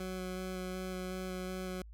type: tone with vibrato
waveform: 20% pulse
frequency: 185 Hz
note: F#3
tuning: in tune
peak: -33 dBFS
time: 0-1.82 s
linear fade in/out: 2 ms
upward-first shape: square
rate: 2.7 Hz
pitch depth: 8 cents each way
effects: added 54 Hz sine -48 dBFS peak until 1.93 s